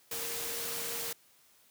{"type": "tone in noise", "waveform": "sine", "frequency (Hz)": 466.2, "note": "A#4", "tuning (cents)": 0, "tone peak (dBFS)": -45, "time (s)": [0.11, 1.13], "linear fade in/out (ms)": 5, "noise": "white", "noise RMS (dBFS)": -37, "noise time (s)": [0.11, 1.13], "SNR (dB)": -11, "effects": ["white hiss -64 dBFS RMS until 1.7 s", "high-pass 80 Hz 12 dB/octave"]}